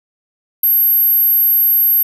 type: tone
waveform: sine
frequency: 12570 Hz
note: G9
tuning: 4 cents sharp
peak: -9 dBFS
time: 0.63-2.03 s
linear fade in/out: 5 ms
effects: none